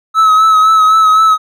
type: tone with vibrato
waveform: triangle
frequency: 1290 Hz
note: E6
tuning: 38 cents flat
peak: -3 dBFS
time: 0.14-1.38 s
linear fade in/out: 50 ms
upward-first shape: sine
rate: 3.9 Hz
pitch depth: 32 cents each way
effects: none